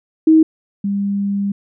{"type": "tone pair in turn", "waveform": "sine", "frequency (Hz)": [317.6, 200.1], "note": ["D#4", "G3"], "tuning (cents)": [36, 36], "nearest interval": "minor sixth", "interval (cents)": 800, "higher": "first", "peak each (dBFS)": [-6, -16], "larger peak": "first", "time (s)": [[0.27, 0.43], [0.84, 1.52]], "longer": "second", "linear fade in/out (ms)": 5, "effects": []}